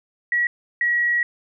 sine tone pair in turn, 1922 / 1914.8 Hz, B6 / A#6, -48 / +46 cents, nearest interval unison, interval 6 cents, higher first, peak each -17 dBFS, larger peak neither, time 0.32-0.47 / 0.81-1.23 s, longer second, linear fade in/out 2 ms, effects none

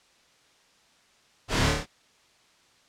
pink noise with echo, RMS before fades -26 dBFS, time 1.48-1.73 s, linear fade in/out 50 ms, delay 27 ms, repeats 5, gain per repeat -2 dB, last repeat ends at 1.865 s, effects white hiss -61 dBFS RMS until 2.88 s + low-pass 6000 Hz 12 dB/octave

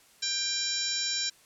harmonic tone with a mistuned harmonic, 791 Hz, G5, 15 cents sharp, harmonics 2 / 3 / 4 / 5 / 6 / 7 / 8 / 9, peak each -41 / -41 / -41 / -33 / -38 / -32 / -44 / -35 dBFS, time 0.22-1.3 s, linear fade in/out 10 ms, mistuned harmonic 6, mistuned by +18 cents, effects white hiss -59 dBFS RMS until 1.45 s + low-pass 11000 Hz 12 dB/octave

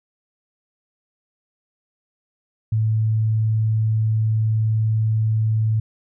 sine tone, 109.9 Hz, A2, 2 cents flat, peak -16 dBFS, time 2.72-5.8 s, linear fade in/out 5 ms, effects none

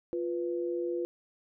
sine tone pair together, 349.2 / 493.8 Hz, F4 / B4, 0 / 0 cents, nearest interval tritone, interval 600 cents, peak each -31 / -35 dBFS, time 0.13-1.05 s, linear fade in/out 0 ms, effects none

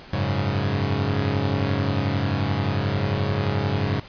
sawtooth chord, F# suspended second, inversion none, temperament equal, 92.5 / 103.83 / 138.59 Hz, F#2 / G#2 / C#3, 0 / 0 / 0 cents, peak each -22 / -21 / -22 dBFS, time 0.13-4 s, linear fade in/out 5 ms, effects pink hiss -43 dBFS RMS until 4.08 s + resampled to 11025 Hz

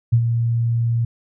sine tone with ADSR envelope, 116.8 Hz, A#2, 4 cents sharp, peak -9 dBFS, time 0.12-1.05 s, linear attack 14 ms, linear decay 72 ms, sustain -7 dB, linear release 5 ms, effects none

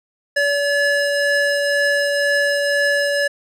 square tone pair together, 572 / 1714 Hz, D5 / A6, -46 / -46 cents, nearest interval octave + perfect fifth, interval 1900 cents, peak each -19 dBFS, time 0.36-3.28 s, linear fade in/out 10 ms, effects low-pass 8000 Hz 12 dB/octave

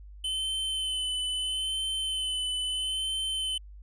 square tone with vibrato, 3046 Hz, F#7, 50 cents sharp, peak -29 dBFS, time 0.24-3.58 s, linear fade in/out 5 ms, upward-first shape sine, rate 0.76 Hz, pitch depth 23 cents each way, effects added 50 Hz sine -44 dBFS peak until 3.82 s + resampled to 22050 Hz

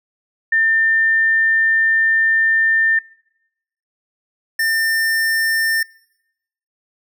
sine / square tone pair in turn, 1800 / 1800 Hz, A6 / A6, +39 / +39 cents, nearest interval unison, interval 0 cents, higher neither, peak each -12 / -16 dBFS, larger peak first, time 0.52-2.99 / 4.59-5.83 s, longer first, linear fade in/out 5 ms, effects noise-tail reverb RT60 0.9 s tail -25 dB re dry

